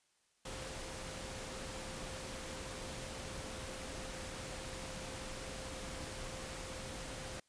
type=tone in noise; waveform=sine; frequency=523.3 Hz; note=C5; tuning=in tune; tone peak=-51 dBFS; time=0.45-7.4 s; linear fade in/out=5 ms; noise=pink; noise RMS=-45 dBFS; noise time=0.45-7.4 s; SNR=-9 dB; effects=white hiss -75 dBFS RMS until 7.48 s + resampled to 22050 Hz